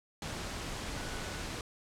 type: tone in noise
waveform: sine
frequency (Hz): 1480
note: F#6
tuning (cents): 0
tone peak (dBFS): -49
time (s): 0.97-1.42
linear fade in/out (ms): 2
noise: pink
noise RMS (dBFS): -39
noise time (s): 0.22-1.61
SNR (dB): -13
effects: low-pass 8000 Hz 12 dB/octave